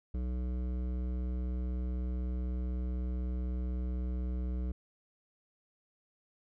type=tone with hard clipping; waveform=triangle; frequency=62 Hz; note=B1; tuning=7 cents sharp; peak=-34 dBFS; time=0.14-4.72 s; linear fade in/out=5 ms; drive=17 dB; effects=none